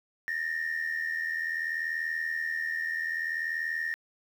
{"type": "tone pair together", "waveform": "sine", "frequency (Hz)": [1784.1, 1864.7], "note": ["A6", "A#6"], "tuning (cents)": [24, 0], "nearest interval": "minor second", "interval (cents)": 76, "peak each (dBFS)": [-31, -30], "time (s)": [0.28, 3.94], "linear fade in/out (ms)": 0, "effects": ["tanh soft clip ceiling -25 dBFS", "9-bit"]}